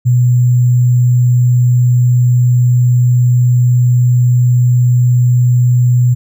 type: tone with sample-and-hold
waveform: sine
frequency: 123.47 Hz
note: B2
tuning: in tune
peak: -6 dBFS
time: 0.05-6.15 s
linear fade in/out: 20 ms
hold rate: 7350 Hz
effects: none